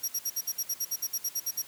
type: tone bursts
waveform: 25% pulse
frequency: 5680 Hz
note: F8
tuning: 28 cents sharp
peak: -23 dBFS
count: 15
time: 0.03-1.622 s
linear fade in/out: 10 ms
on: 52 ms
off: 58 ms
effects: white hiss -50 dBFS RMS until 1.67 s + high-pass 80 Hz 12 dB/octave